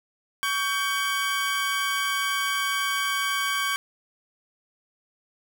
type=tone pair together; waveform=25% pulse; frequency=1126 / 1568 Hz; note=C#6 / G6; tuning=+27 / 0 cents; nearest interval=tritone; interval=573 cents; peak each=-23 dBFS; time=0.43-3.76 s; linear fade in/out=0 ms; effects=none